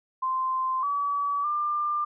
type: tone with pitch steps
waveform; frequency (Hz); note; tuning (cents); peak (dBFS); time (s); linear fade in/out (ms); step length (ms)
sine; 1041 / 1143 / 1194; C6 / D6 / D6; -9 / -47 / +28; -24; 0.22-2.05; 10; 610
effects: none